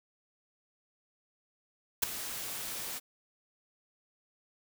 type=noise with ADSR envelope; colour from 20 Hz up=white; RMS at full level=-23 dBFS; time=2.02-3 s; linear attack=14 ms; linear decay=6 ms; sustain=-16 dB; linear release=27 ms; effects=none